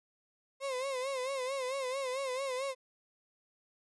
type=tone with vibrato; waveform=35% pulse; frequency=527 Hz; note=C5; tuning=12 cents sharp; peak=-32 dBFS; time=0.6-2.75 s; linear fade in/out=50 ms; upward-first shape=sine; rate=4.5 Hz; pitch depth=89 cents each way; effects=resampled to 24000 Hz